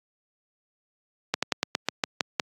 slowing click train, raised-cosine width 0.2 ms, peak -5 dBFS, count 9, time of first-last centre 1.34-2.398 s, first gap 86 ms, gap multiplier 1.12, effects high-pass 150 Hz 12 dB/octave + AAC 48 kbps

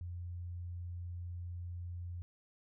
sine tone, 87.6 Hz, F2, 6 cents sharp, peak -40 dBFS, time 0.01-2.22 s, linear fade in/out 0 ms, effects none

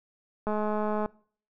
click train, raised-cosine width 1 ms, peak -17 dBFS, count 126, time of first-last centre 0.47-1.06 s, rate 212 Hz, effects noise-tail reverb RT60 0.5 s tail -23 dB re dry

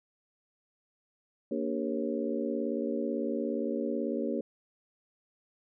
harmonic tone with a mistuned harmonic, 77.78 Hz, D#2, in tune, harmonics 3 / 4 / 5 / 6 / 7, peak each -34 / -35 / -36 / -37 / -37 dBFS, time 1.51-4.41 s, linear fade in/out 5 ms, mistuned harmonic 4, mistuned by -110 cents, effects none

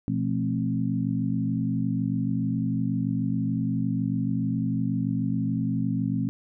sine tone cluster, 121.5 / 173 / 219.5 / 267 Hz, B2 / F3 / A3 / C4, -28 / -16 / -4 / +35 cents, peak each -29 dBFS, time 0.08-6.29 s, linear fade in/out 0 ms, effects none

